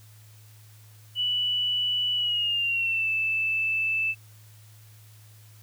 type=tone with pitch glide; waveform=sine; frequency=2960 to 2637 Hz; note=F#7 to E7; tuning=0 to 0 cents; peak=-23 dBFS; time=1.15-4.15 s; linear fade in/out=50 ms; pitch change=-200 cents; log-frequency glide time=2.14-3.09 s; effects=added 107 Hz sine -49 dBFS peak until 5.62 s + white hiss -57 dBFS RMS until 5.62 s